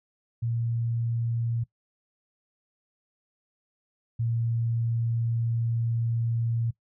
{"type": "tone pair in turn", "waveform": "sine", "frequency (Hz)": [116.54, 115.9], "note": ["A#2", "A#2"], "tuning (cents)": [0, -10], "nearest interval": "unison", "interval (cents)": 10, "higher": "first", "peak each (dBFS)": [-25, -24], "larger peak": "second", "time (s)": [[0.42, 1.64], [4.19, 6.71]], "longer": "second", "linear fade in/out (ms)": 10, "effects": ["noise-tail reverb RT60 0.1 s tail -20 dB re dry"]}